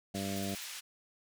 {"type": "harmonic tone", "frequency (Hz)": 98, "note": "G2", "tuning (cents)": 0, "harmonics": [1, 2, 3, 4, 5, 6, 7], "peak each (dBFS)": [-43, -37, -43, -46, -49, -46, -44], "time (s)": [0.14, 0.55], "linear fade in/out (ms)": 5}
{"type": "band-pass noise", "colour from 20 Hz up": "pink", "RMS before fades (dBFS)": -44, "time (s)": [0.14, 0.81], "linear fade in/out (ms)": 20, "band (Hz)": [2200, 11000], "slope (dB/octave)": 12}
{"type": "noise bursts", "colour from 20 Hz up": "violet", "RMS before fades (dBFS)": -47, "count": 5, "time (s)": [0.36, 0.645], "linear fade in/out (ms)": 5, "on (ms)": 29, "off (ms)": 35}
{"effects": []}